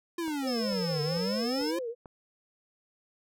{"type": "exponential two-way sweep", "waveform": "square", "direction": "down then up", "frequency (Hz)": [349.2, 144.5, 349.2], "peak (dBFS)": -31, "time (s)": [0.18, 1.79], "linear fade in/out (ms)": 5, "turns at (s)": 1.02}
{"type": "click train", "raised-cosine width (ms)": 1, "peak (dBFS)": -32, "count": 5, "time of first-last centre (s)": [0.28, 2.058], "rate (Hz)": 2.25}
{"type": "tone with vibrato", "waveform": "sine", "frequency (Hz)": 493.9, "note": "B4", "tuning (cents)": 0, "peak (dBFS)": -32, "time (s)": [0.42, 1.95], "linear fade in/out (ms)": 50, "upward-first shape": "triangle", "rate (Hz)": 4.6, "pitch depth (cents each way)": 160}
{"type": "tone", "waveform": "sine", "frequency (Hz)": 5230, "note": "E8", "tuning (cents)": -15, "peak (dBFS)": -35, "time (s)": [0.47, 1.71], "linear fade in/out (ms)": 5}
{"effects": []}